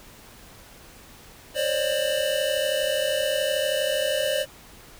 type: tone cluster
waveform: square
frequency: 530 / 563 / 602 / 2960 Hz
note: C5 / C#5 / D5 / F#7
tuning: +22 / +27 / +43 / 0 cents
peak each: -28 / -31 / -27 / -31 dBFS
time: 1.54-4.46 s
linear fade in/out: 50 ms
effects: pink hiss -48 dBFS RMS until 4.99 s